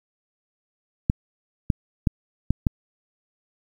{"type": "clicks", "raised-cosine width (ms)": 5, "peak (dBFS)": -6, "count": 5, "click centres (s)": [1.099, 1.702, 2.072, 2.506, 2.668], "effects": ["8-bit"]}